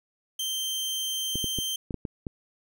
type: tone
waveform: sawtooth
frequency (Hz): 3136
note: G7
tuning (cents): 0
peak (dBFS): -25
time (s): 0.39-1.76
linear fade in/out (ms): 5
type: clicks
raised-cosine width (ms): 3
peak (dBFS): -19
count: 7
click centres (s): 1.356 / 1.443 / 1.587 / 1.908 / 1.943 / 2.052 / 2.268
effects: none